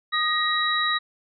sine tone cluster, 1236 / 1889 / 3869 Hz, D#6 / A#6 / B7, -12 / +22 / -36 cents, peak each -25 dBFS, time 0.12-0.99 s, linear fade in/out 20 ms, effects none

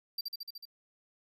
square tone with echo, 4699 Hz, D8, in tune, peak -33 dBFS, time 0.18-0.21 s, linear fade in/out 5 ms, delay 74 ms, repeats 6, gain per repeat -2 dB, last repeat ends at 0.654 s, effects none

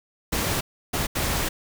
pink noise bursts at uneven times, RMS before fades -25 dBFS, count 3, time 0.32-0.61 / 0.93-1.07 / 1.15-1.49 s, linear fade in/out 10 ms, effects none

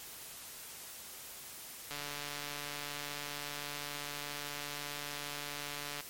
click train, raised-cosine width 0.2 ms, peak -23 dBFS, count 595, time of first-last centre 1.91-6.007 s, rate 145 Hz, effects white hiss -48 dBFS RMS until 6.09 s + MP3 64 kbps

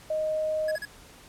sine tone, 622.3 Hz, D#5, in tune, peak -25 dBFS, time 0.1-0.76 s, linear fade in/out 5 ms
square tone bursts, 1679 Hz, G#6, 18 cents sharp, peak -33 dBFS, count 3, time 0.68-0.853 s, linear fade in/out 5 ms, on 35 ms, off 34 ms
effects pink hiss -51 dBFS RMS until 1.28 s + low-pass 12000 Hz 12 dB/octave

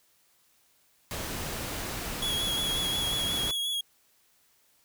pink noise, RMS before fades -35 dBFS, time 1.11-3.51 s, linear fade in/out 0 ms
45% pulse tone with vibrato, 3340 Hz, G#7, 9 cents sharp, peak -28 dBFS, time 2.22-3.81 s, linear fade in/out 5 ms, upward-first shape sine, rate 5.6 Hz, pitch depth 28 cents each way
effects white hiss -66 dBFS RMS until 4.84 s

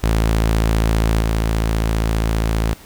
sawtooth tone with level steps, 55 Hz, A1, in tune, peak -10 / -12 dBFS, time 0.03-2.74 s, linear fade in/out 10 ms, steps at 1.2 s, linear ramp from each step 20 ms, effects pink hiss -43 dBFS RMS until 2.85 s

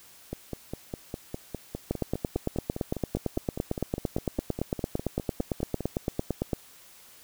two click trains, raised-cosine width 2 ms, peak -19 / -13 dBFS, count 28 / 42, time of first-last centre 0.33-5.807 / 1.91-6.532 s, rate 4.93 / 8.87 Hz, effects white hiss -53 dBFS RMS until 7.23 s

